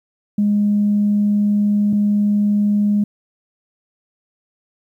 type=tone pair in turn; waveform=sine; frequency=206.4 / 206.4 Hz; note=G#3 / G#3; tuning=-10 / -10 cents; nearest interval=unison; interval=0 cents; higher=neither; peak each=-12 dBFS; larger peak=neither; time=0.38-1.93 / 1.93-3.04 s; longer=first; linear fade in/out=5 ms; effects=tanh soft clip ceiling -8 dBFS + 9-bit